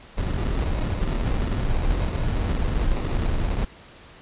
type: noise with sample-and-hold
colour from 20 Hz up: brown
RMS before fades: -23 dBFS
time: 0.17-3.65 s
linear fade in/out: 10 ms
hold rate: 1575 Hz
effects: pink hiss -47 dBFS RMS until 4.21 s + resampled to 8000 Hz